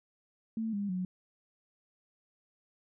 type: tone with pitch steps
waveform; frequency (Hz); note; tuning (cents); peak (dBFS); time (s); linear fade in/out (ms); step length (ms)
sine; 223.1 / 202.2 / 183.32; A3 / G#3 / F#3; +24 / -46 / -16; -31; 0.57-1.05; 2; 160
effects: none